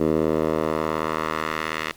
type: tone with band-pass filter sweep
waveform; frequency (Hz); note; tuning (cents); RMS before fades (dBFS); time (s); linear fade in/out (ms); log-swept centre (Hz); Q
10% pulse; 78.6; D#2; +18; -24; 0-1.92; 5; 380 to 2200; 1.2
effects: pink hiss -50 dBFS RMS until 1.96 s